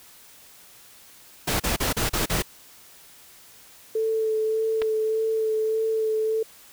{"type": "noise bursts", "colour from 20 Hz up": "pink", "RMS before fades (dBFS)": -24, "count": 6, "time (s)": [1.47, 2.425], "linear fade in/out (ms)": 10, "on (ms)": 130, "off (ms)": 35}
{"type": "tone with vibrato", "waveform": "sine", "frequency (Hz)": 440, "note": "A4", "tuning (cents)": 0, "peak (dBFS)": -21, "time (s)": [3.95, 6.43], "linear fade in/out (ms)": 5, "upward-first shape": "sine", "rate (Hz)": 1.7, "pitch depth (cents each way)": 16}
{"type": "clicks", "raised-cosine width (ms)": 0.3, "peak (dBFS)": -16, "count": 2, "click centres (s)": [4.818, 4.821]}
{"effects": ["white hiss -50 dBFS RMS until 6.72 s"]}